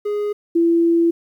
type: tone pair in turn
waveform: triangle / sine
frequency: 414.9 / 336.3 Hz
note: G#4 / E4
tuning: -2 / +35 cents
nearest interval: major third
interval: 363 cents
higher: first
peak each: -17 / -12 dBFS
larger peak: second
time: 0.05-0.33 / 0.55-1.11 s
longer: second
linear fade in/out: 10 ms
effects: 9-bit

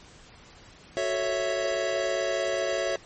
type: chord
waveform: square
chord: F# minor seventh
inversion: none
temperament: equal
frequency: 370 / 440 / 554.4 / 659.3 Hz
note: F#4 / A4 / C#5 / E5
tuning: 0 / 0 / 0 / 0 cents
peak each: -34 / -36 / -30 / -30 dBFS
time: 0.97-2.96 s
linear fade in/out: 0 ms
effects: pink hiss -51 dBFS RMS until 3.05 s + MP3 32 kbps

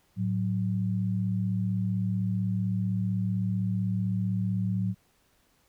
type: tone pair together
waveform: sine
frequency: 109.27 / 185 Hz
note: A2 / F#3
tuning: -12 / 0 cents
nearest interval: major sixth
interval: 912 cents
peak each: -28 dBFS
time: 0.16-4.95 s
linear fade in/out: 50 ms
effects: pink hiss -67 dBFS RMS until 5.68 s

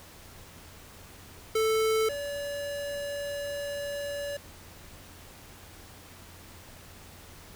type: tone pair in turn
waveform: square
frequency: 440.2 / 572.3 Hz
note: A4 / D5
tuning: +1 / -45 cents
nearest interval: perfect fourth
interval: 454 cents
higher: second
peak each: -24 / -33 dBFS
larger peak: first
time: 1.55-2.09 / 2.09-4.37 s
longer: second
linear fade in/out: 5 ms
effects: added 88 Hz sine -54 dBFS peak until 7.55 s + pink hiss -50 dBFS RMS until 7.55 s

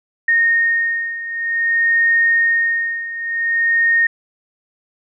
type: beating tone pair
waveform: sine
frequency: 1847 / 1847.53 Hz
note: A#6 / A#6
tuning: -16 / -16 cents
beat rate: 0.53 Hz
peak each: -19 / -15 dBFS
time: 0.28-4.07 s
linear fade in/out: 5 ms
effects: none

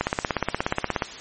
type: click train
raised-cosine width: 0.5 ms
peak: -6 dBFS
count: 18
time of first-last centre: 0.01-1.022 s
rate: 16.8 Hz
effects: white hiss -38 dBFS RMS until 1.2 s + MP3 32 kbps

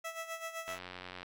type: tone with tremolo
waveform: 15% pulse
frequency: 656 Hz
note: E5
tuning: 9 cents flat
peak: -31 dBFS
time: 0.04-0.79 s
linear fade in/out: 10 ms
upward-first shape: sine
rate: 7.8 Hz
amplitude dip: 70%
type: click train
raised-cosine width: 0.3 ms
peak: -28 dBFS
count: 51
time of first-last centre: 0.68-1.23 s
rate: 90.9 Hz
effects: none

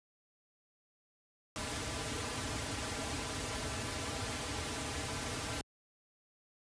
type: noise with comb filter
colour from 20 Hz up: pink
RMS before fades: -38 dBFS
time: 1.56-5.61 s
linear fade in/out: 0 ms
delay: 5.5 ms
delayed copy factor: -0.9
effects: high-pass 60 Hz 12 dB/octave + resampled to 22050 Hz

